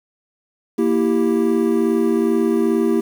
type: chord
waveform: triangle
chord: E diminished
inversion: second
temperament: equal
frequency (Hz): 233.1 / 329.6 / 392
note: Bb3 / E4 / G4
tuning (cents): 0 / 0 / 0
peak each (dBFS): -17 / -17 / -17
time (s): 0.78-3.01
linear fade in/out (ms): 10
effects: 7-bit